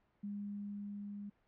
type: tone with level ramp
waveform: sine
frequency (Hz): 203.7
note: G#3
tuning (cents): -33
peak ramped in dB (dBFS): -39 to -43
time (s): 0.23-1.3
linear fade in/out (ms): 10
effects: pink hiss -75 dBFS RMS until 1.47 s + low-pass 2000 Hz 12 dB/octave